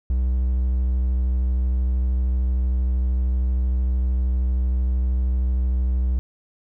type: tone with vibrato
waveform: triangle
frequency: 62.9 Hz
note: B1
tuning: 32 cents sharp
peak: -16 dBFS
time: 0.1-6.19 s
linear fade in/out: 0 ms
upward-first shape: square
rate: 13 Hz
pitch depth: 17 cents each way
effects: none